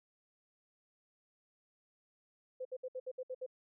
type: tone bursts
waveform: sine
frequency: 512 Hz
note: C5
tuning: 38 cents flat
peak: -38 dBFS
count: 8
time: 2.6-3.464 s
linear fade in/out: 10 ms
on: 52 ms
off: 64 ms
effects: none